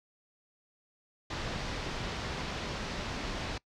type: low-pass noise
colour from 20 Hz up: pink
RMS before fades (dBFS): -37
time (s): 1.3-3.58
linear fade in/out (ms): 5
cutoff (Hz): 5400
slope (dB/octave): 24
effects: noise-tail reverb RT60 0.1 s tail -23 dB re dry